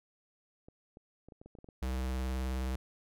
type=clicks; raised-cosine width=2 ms; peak=-38 dBFS; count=10; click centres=0.685 / 0.971 / 1.286 / 1.322 / 1.415 / 1.46 / 1.552 / 1.587 / 1.644 / 1.688 s
type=tone with vibrato; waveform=square; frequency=64.3 Hz; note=C2; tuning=30 cents flat; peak=-33 dBFS; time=1.82-2.76 s; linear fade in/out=5 ms; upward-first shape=sine; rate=19 Hz; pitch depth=31 cents each way
effects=none